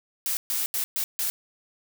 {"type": "noise bursts at uneven times", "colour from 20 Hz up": "blue", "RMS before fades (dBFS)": -27, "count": 5, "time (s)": [[0.26, 0.37], [0.5, 0.66], [0.74, 0.84], [0.96, 1.04], [1.19, 1.3]], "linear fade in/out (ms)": 0, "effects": []}